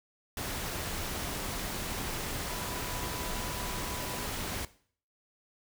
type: tone in noise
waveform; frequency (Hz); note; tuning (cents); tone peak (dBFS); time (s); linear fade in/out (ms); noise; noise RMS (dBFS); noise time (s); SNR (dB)
sine; 987.8; B5; 0; -45; 2.49-4.26; 2; pink; -36; 0.37-4.65; -12
effects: noise-tail reverb RT60 0.5 s tail -17 dB re dry